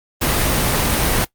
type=noise; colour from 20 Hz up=pink; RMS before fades=-17 dBFS; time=0.21-1.25 s; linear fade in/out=10 ms; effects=noise-tail reverb RT60 0.1 s tail -20 dB re dry + Opus 32 kbps